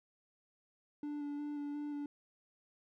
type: tone with vibrato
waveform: triangle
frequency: 291.6 Hz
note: D4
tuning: 12 cents flat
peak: -36 dBFS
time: 1.03-2.06 s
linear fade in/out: 2 ms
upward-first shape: square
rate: 2.8 Hz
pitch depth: 14 cents each way
effects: none